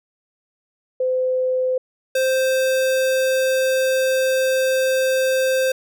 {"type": "tone pair in turn", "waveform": ["sine", "square"], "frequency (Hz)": [512, 522.8], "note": ["C5", "C5"], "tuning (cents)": [-38, -1], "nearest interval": "unison", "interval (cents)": 37, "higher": "second", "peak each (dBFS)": [-17, -17], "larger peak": "neither", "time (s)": [[1, 1.78], [2.15, 5.72]], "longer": "second", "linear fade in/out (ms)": 5, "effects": []}